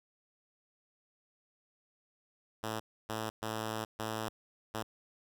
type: tone bursts at uneven times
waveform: 5% pulse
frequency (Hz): 110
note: A2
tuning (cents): 0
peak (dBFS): -24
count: 5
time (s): 2.63-2.8 / 3.09-3.3 / 3.42-3.85 / 3.99-4.29 / 4.74-4.83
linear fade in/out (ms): 10
effects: none